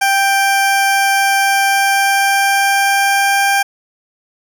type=tone with pitch glide; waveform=20% pulse; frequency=787 to 793.4 Hz; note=G5 to G5; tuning=+7 to +21 cents; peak=-6 dBFS; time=0.01-3.63 s; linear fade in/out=10 ms; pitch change=+14 cents; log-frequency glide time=1.51-3.43 s; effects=none